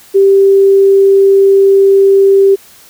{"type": "tone", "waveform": "sine", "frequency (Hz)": 392, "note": "G4", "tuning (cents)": 0, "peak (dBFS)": -3, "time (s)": [0.14, 2.56], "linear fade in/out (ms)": 20, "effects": ["white hiss -40 dBFS RMS until 2.89 s"]}